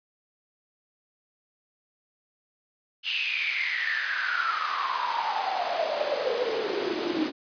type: noise with high-pass filter sweep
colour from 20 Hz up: pink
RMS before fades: -28 dBFS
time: 3.03-7.32 s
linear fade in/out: 50 ms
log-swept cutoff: 2900 to 290 Hz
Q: 9.8
effects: resampled to 11025 Hz